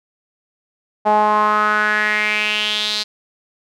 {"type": "tone with band-pass filter sweep", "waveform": "sawtooth", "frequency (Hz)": 211.4, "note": "G#3", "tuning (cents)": 31, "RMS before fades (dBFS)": -17, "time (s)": [1.05, 3.04], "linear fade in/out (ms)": 20, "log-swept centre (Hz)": [780, 4300], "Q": 4.8, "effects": []}